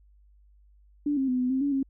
sine tone with pitch steps, 291.4 / 267.5 / 252.7 / 251.2 / 263.1 / 283.7 / 270.5 Hz, D4 / C4 / B3 / B3 / C4 / C#4 / C#4, -13 / +38 / +40 / +30 / +10 / +40 / -42 cents, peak -23 dBFS, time 1.06-1.83 s, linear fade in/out 5 ms, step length 110 ms, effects added 50 Hz sine -55 dBFS peak until 1.89 s

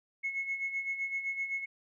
sine tone with tremolo, 2184 Hz, C#7, 26 cents flat, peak -29 dBFS, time 0.23-1.66 s, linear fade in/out 20 ms, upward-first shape sine, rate 7.8 Hz, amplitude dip 65%, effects tanh soft clip ceiling -25 dBFS

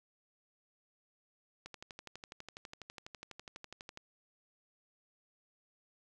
click train, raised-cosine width 0.2 ms, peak -29 dBFS, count 29, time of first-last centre 1.66-3.974 s, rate 12.1 Hz, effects none

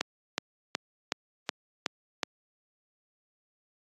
click train, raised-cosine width 0.2 ms, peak -9 dBFS, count 7, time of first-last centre 0.01-2.232 s, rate 2.7 Hz, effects high-pass 200 Hz 12 dB/octave + AAC 32 kbps

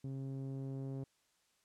sawtooth tone with low-pass filter sweep, 134.8 Hz, C#3, 48 cents flat, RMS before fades -42 dBFS, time 0.04-1.04 s, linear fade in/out 5 ms, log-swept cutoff 290 to 450 Hz, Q 0.97, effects white hiss -75 dBFS RMS until 1.64 s + low-pass 9000 Hz 12 dB/octave

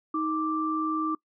sine tone pair together, 314.4 / 1174.7 Hz, D#4 / D6, +18 / 0 cents, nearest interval octave + major seventh, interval 2282 cents, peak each -28 dBFS, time 0.14-1.15 s, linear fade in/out 5 ms, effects noise-tail reverb RT60 0.1 s tail -23 dB re dry

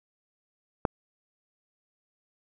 click, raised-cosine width 1 ms, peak -9 dBFS, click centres 0.852 s, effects none

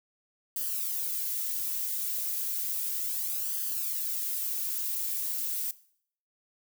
violet noise with flanger, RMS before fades -32 dBFS, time 0.56-5.71 s, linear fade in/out 2 ms, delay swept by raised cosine 0.63 to 3.43 ms, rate 0.33 Hz, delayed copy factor +0.7, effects noise-tail reverb RT60 0.6 s tail -19 dB re dry

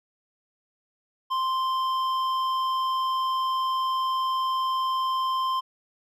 sine tone with hard clipping, 1045 Hz, C6, 2 cents flat, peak -25 dBFS, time 1.3-5.61 s, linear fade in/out 20 ms, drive 8 dB, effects none

